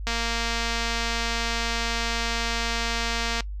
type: click train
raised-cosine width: 0.2 ms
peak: -10 dBFS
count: 775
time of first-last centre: 0.07-3.406 s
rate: 232 Hz
effects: noise-tail reverb RT60 0.1 s tail -20 dB re dry + added 50 Hz sine -30 dBFS peak until 3.6 s